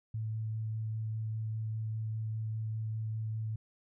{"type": "tone with vibrato", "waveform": "sine", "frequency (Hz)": 110, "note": "A2", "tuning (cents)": 0, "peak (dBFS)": -33, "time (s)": [0.14, 3.56], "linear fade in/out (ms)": 5, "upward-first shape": "sine", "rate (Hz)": 5, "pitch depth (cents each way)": 9, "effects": []}